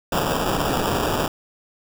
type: noise with sample-and-hold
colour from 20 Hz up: blue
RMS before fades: -22 dBFS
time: 0.12-1.28 s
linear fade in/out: 5 ms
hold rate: 2100 Hz
effects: none